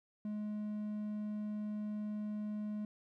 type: tone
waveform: triangle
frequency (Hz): 210.6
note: G#3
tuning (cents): +24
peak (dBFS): -35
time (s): 0.25-2.85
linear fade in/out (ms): 2
effects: none